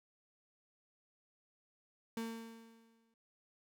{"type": "tone with exponential decay", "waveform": "35% pulse", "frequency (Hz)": 227.3, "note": "A#3", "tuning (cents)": -43, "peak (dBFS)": -35, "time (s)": [2.17, 3.14], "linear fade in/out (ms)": 2, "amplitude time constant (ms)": 210, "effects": []}